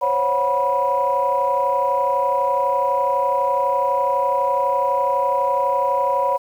sine tone cluster, 523 / 555 / 733 / 978 Hz, C5 / C#5 / F#5 / B5, -1 / +2 / -16 / -17 cents, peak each -25 / -21 / -27 / -18 dBFS, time 0.01-6.38 s, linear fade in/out 20 ms, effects tanh soft clip ceiling -8 dBFS + 8-bit

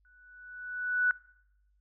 sine tone with exponential growth, 1482 Hz, F#6, 2 cents sharp, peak -21 dBFS, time 0.05-1.11 s, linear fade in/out 1 ms, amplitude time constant 230 ms, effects noise-tail reverb RT60 0.8 s tail -23 dB re dry + added 50 Hz sine -66 dBFS peak until 1.8 s

